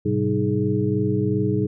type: tone cluster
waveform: sine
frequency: 106.2 / 129 / 193.3 / 311.6 / 418.5 Hz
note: G#2 / C3 / G3 / D#4 / G#4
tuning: +39 / -24 / -24 / +3 / +13 cents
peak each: -25 dBFS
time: 0.05-1.67 s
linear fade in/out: 10 ms
effects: none